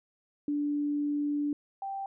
sine tone pair in turn, 291.8 / 783.1 Hz, D4 / G5, -11 / -2 cents, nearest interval octave + perfect fourth, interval 1709 cents, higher second, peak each -27 / -33 dBFS, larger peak first, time 0.48-1.53 / 1.82-2.06 s, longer first, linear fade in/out 2 ms, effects none

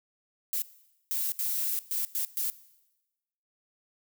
violet noise bursts at uneven times, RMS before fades -30 dBFS, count 6, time 0.53-0.62 / 1.11-1.32 / 1.39-1.79 / 1.91-2.05 / 2.15-2.25 / 2.37-2.5 s, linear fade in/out 0 ms, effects noise-tail reverb RT60 1.0 s tail -18 dB re dry

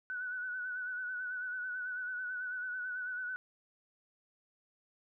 sine tone with vibrato, 1488 Hz, F#6, 9 cents sharp, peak -36 dBFS, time 0.1-3.36 s, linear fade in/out 0 ms, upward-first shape sine, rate 9.1 Hz, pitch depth 41 cents each way, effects none

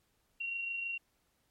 sine tone with amplitude modulation, 2748 Hz, F7, 29 cents flat, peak -33 dBFS, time 0.4-0.98 s, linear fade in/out 10 ms, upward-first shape sine, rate 26.3 Hz, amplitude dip 35%, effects pink hiss -75 dBFS RMS until 1.5 s + MP3 64 kbps

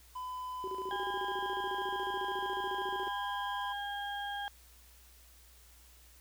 triangle tone, 1007 Hz, B5, 33 cents sharp, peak -36 dBFS, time 0.15-3.73 s, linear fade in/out 10 ms
sine tone with tremolo, 380 Hz, F#4, 46 cents sharp, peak -37 dBFS, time 0.64-3.08 s, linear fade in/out 0 ms, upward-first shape square, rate 14 Hz, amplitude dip 80%
harmonic tone, 810 Hz, G#5, 43 cents flat, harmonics 1 / 2 / 4, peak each -38 / -41 / -44 dBFS, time 0.91-4.48 s, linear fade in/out 0 ms
effects added 60 Hz sine -59 dBFS peak until 6.2 s + white hiss -61 dBFS RMS until 6.2 s

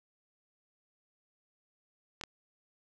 clicks, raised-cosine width 0.2 ms, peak -22 dBFS, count 2, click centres 2.212 / 2.237 s, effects none

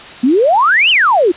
sine exponential two-way sweep, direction up then down, 231.4 to 3149 to 319.9 Hz, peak -7 dBFS, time 0.23-1.32 s, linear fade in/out 10 ms, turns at 0.9 s, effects white hiss -32 dBFS RMS until 1.36 s + resampled to 8000 Hz

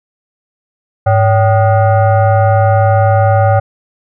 sine tone with frequency modulation, 103.5 Hz, G#2, 5 cents flat, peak -6 dBFS, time 1.06-3.6 s, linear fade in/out 10 ms, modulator 669 Hz, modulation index 1.1, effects none

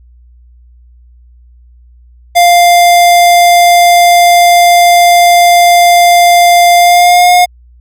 square tone with pitch glide, 698.5 to 715.2 Hz, F5 to F5, 0 to +41 cents, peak -3 dBFS, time 2.35-7.46 s, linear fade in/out 20 ms, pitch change +41 cents, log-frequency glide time 6.77-7.33 s, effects added 60 Hz sine -37 dBFS peak until 7.8 s

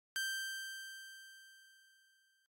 sawtooth tone with exponential decay, 1568 Hz, G6, in tune, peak -31 dBFS, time 0.16-2.46 s, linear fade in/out 0 ms, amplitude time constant 500 ms, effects noise-tail reverb RT60 0.1 s tail -25 dB re dry + AAC 64 kbps

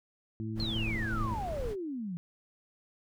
harmonic tone, 110 Hz, A2, in tune, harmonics 1 / 2 / 3, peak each -36 / -38 / -41 dBFS, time 0.4-1.34 s, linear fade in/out 0 ms
brown noise, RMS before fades -37 dBFS, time 0.55-1.76 s, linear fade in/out 50 ms
sine exponential sweep, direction down, 4339 to 164.81 Hz, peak -34 dBFS, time 0.6-2.17 s, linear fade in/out 0 ms
effects none

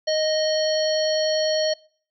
harmonic tone, 622.3 Hz, D#5, in tune, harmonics 1 / 3 / 5 / 7 / 9, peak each -20 / -34 / -33 / -27 / -33 dBFS, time 0.07-1.74 s, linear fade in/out 10 ms, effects noise-tail reverb RT60 0.5 s tail -24 dB re dry

